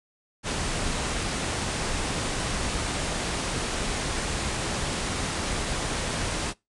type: low-pass noise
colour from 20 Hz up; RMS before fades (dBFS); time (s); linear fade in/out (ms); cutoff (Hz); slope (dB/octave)
pink; -29; 0.43-6.54; 50; 10000; 96
effects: noise-tail reverb RT60 0.2 s tail -22 dB re dry